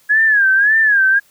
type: tone with vibrato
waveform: sine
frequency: 1661.2 Hz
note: G#6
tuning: in tune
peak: -9 dBFS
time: 0.09-1.2 s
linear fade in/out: 20 ms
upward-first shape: sine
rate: 1.8 Hz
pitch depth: 130 cents each way
effects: white hiss -53 dBFS RMS until 1.3 s